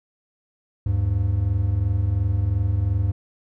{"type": "tone pair together", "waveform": "triangle", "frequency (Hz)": [77.78, 100.61], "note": ["D#2", "G2"], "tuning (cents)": [0, 46], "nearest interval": "major third", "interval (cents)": 446, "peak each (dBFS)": [-22, -18], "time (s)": [0.86, 3.12], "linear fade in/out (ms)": 5, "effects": []}